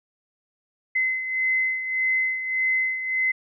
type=beating tone pair; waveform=sine; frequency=2048 / 2049.7 Hz; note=C7 / C7; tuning=-38 / -36 cents; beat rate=1.7 Hz; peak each=-22 / -29 dBFS; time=0.95-3.32 s; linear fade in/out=10 ms; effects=none